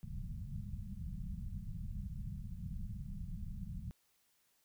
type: low-pass noise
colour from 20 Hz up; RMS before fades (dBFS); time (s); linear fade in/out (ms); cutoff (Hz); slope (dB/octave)
pink; -43; 0.03-3.91; 0; 210; 96
effects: white hiss -75 dBFS RMS until 4.64 s